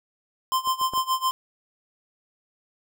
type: tone with tremolo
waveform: square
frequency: 1041 Hz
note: C6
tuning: 9 cents flat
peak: -20 dBFS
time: 0.52-1.31 s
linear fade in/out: 0 ms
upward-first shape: sine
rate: 7 Hz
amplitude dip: 90%
type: clicks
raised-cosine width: 1 ms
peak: -28 / -28 / -20 / -27 dBFS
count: 4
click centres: 0.674 / 0.814 / 0.936 / 0.977 s
effects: none